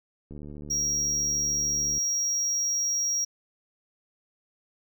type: click train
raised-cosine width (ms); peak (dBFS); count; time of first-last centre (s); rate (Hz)
3; -29; 124; 0.31-1.979; 73.7
type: tone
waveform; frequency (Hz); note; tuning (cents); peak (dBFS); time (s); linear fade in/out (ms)
triangle; 5650; F8; +19; -23; 0.7-3.25; 10
effects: none